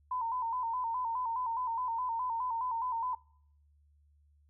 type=tone with vibrato; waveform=sine; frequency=960 Hz; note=B5; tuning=49 cents flat; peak=-31 dBFS; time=0.11-3.15 s; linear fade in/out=5 ms; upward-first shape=square; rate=4.8 Hz; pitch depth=82 cents each way; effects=noise-tail reverb RT60 0.7 s tail -26 dB re dry + added 73 Hz sine -63 dBFS peak until 4.49 s